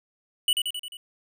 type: tone with echo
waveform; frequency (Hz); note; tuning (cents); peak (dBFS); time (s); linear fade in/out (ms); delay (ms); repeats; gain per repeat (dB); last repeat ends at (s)
square; 2953; F#7; -4; -19; 0.48-0.53; 2; 88; 5; -4; 0.97
effects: none